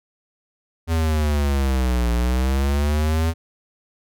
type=linear two-way sweep; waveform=square; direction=down then up; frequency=83 to 58.27 to 83 Hz; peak=-18 dBFS; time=0.87-3.34 s; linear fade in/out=50 ms; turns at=2.11 s; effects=none